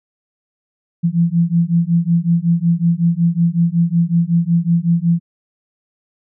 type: beating tone pair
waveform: sine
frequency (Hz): 166.9 / 172.3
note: E3 / F3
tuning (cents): +22 / -23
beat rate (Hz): 5.4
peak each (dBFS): -15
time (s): 1.03-5.2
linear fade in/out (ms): 20
effects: none